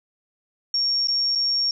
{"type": "tone with dropouts", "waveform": "sine", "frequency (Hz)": 5530, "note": "F8", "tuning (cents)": -18, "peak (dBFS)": -19, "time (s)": [0.74, 1.71], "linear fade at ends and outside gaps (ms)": 2, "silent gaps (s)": [[1.073, 1.083], [1.352, 1.356]], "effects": []}